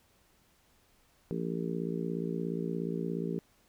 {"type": "harmonic tone", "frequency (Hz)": 57, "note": "A#1", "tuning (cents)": -38, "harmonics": [3, 4, 5, 6, 7, 8], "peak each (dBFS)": [-35, -39, -40, -43, -38, -42], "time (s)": [1.31, 3.39], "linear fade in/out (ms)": 0, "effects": ["pink hiss -67 dBFS RMS until 3.68 s"]}